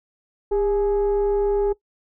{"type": "tone with frequency modulation", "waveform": "sine", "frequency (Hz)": 404.1, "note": "G#4", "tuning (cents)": -47, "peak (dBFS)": -17, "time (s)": [0.51, 1.73], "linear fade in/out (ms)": 10, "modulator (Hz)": 438, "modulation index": 0.45, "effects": ["noise-tail reverb RT60 0.1 s tail -19 dB re dry", "tanh soft clip ceiling -13 dBFS"]}